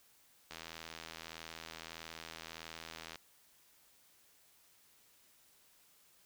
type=click train; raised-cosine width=0.2 ms; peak=-28 dBFS; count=217; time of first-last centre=0.51-3.157 s; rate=81.6 Hz; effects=white hiss -67 dBFS RMS until 6.25 s